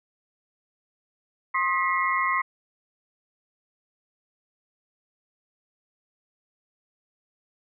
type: tone cluster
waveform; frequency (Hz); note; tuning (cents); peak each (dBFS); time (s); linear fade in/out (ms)
sine; 1064 / 1257 / 1950 / 2132; C6 / D#6 / B6 / C7; +29 / +17 / -23 / +32; -24 / -31 / -28 / -29; 1.54-2.42; 10
effects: none